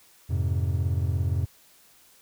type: chord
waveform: triangle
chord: F minor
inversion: none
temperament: equal with one note detuned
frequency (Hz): 87.31 / 104.67 / 130.81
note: F2 / Ab2 / C3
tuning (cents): 0 / +14 / 0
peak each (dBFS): -23 / -27 / -28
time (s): 0.29-1.46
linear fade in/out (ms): 20
effects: white hiss -57 dBFS RMS until 2.21 s